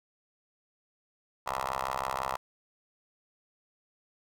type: ring-modulated tone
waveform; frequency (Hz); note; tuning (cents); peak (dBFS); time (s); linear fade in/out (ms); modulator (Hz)
10% pulse; 66; C2; +16; -20; 1.46-2.37; 10; 949
effects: none